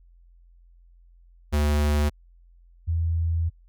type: tone pair in turn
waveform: square / sine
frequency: 74 / 83.06 Hz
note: D2 / E2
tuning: +14 / +14 cents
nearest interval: major second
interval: 200 cents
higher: second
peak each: -20 / -21 dBFS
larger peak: first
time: 1.52-2.1 / 2.87-3.5 s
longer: second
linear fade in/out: 20 ms
effects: added 43 Hz sine -51 dBFS peak until 3.68 s